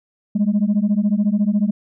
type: beating tone pair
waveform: sine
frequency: 200 / 214 Hz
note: G3 / A3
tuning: +35 / -48 cents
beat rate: 14 Hz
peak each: -16 dBFS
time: 0.35-1.71 s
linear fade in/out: 10 ms
effects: tanh soft clip ceiling -11 dBFS